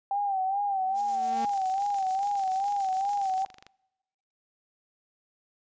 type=tone with vibrato; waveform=sine; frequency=784 Hz; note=G5; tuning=in tune; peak=-25 dBFS; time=0.11-3.45 s; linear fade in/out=2 ms; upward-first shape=sine; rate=2.4 Hz; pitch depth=74 cents each way
type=tone with exponential growth; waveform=sawtooth; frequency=228.1 Hz; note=A#3; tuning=37 cents flat; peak=-28 dBFS; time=0.66-1.45 s; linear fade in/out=2 ms; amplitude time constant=170 ms
type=noise with tremolo; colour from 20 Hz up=violet; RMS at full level=-38 dBFS; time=0.94-3.46 s; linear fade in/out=50 ms; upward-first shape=square; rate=7 Hz; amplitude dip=40%
type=click train; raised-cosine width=0.2 ms; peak=-30 dBFS; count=58; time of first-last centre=1.33-3.666 s; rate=24.4 Hz
effects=noise-tail reverb RT60 1.0 s tail -26 dB re dry + resampled to 16000 Hz